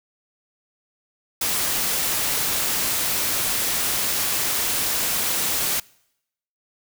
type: noise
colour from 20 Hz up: white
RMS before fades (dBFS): -23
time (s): 1.41-5.8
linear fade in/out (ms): 5
effects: noise-tail reverb RT60 0.8 s tail -25 dB re dry